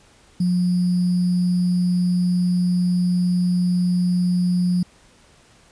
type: tone with sample-and-hold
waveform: sine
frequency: 178.9 Hz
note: F3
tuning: 42 cents sharp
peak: -16 dBFS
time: 0.4-4.83 s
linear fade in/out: 5 ms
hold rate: 4900 Hz
effects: pink hiss -53 dBFS RMS until 5.71 s + resampled to 22050 Hz